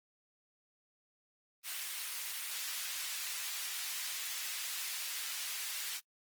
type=high-pass noise; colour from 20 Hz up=pink; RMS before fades=-40 dBFS; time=1.63-6.01 s; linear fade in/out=50 ms; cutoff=2300 Hz; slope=12 dB/octave; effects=noise-tail reverb RT60 0.1 s tail -22 dB re dry + Opus 24 kbps